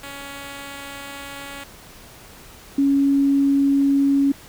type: tone pair in turn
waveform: 5% pulse / sine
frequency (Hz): 279.7 / 277.9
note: C#4 / C#4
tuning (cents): +16 / +4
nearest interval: unison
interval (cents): 12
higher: first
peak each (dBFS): -22 / -14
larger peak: second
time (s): 0.03-1.64 / 2.78-4.32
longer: first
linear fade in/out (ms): 5
effects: pink hiss -44 dBFS RMS until 4.48 s